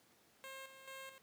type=tone with tremolo; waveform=10% pulse; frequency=534 Hz; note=C5; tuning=35 cents sharp; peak=-40 dBFS; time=0.44-1.18 s; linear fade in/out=0 ms; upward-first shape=square; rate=2.3 Hz; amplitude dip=60%; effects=pink hiss -69 dBFS RMS until 1.22 s + high-pass 150 Hz 12 dB/octave